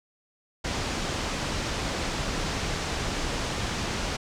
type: low-pass noise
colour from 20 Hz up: pink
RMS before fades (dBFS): -30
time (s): 0.64-4.17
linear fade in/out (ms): 10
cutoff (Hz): 7100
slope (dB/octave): 24
effects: none